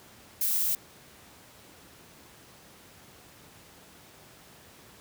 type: noise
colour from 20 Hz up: violet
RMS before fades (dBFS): -27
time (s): 0.41-0.75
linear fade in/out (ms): 2
effects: pink hiss -53 dBFS RMS until 5 s + high-pass 80 Hz 12 dB/octave